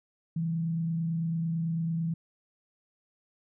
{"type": "tone with frequency modulation", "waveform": "sine", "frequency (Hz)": 164.81, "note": "E3", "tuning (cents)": 0, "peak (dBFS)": -27, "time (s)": [0.36, 2.14], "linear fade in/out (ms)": 5, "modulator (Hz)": 29, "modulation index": 0.25, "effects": []}